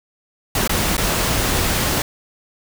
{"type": "noise with dropouts", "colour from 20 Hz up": "pink", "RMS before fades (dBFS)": -19, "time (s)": [0.55, 2.02], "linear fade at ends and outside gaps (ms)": 2, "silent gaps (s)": [[0.676, 0.694], [0.968, 0.979]], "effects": []}